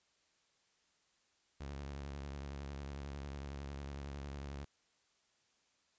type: tone with vibrato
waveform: sawtooth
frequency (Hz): 70.1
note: C#2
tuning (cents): +20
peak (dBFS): -39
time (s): 1.6-4.65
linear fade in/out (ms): 10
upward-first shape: sine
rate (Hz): 11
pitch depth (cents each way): 69
effects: white hiss -75 dBFS RMS until 5.98 s + resampled to 16000 Hz